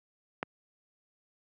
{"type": "click", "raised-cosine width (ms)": 0.5, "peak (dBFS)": -16, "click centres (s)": 0.429, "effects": ["high-pass 150 Hz 12 dB/octave"]}